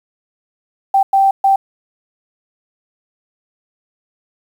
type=tone bursts at uneven times; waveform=sine; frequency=781 Hz; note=G5; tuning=7 cents flat; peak=-8 dBFS; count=3; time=0.94-1.03 / 1.13-1.31 / 1.44-1.56 s; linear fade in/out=5 ms; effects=7-bit